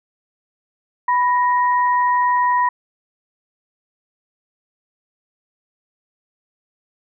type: tone pair together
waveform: sine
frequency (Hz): 987.8 / 1873.9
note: B5 / A#6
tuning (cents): 0 / +9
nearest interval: major seventh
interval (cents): 1109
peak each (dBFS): -14 / -24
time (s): 1.08-2.69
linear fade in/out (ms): 5
effects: none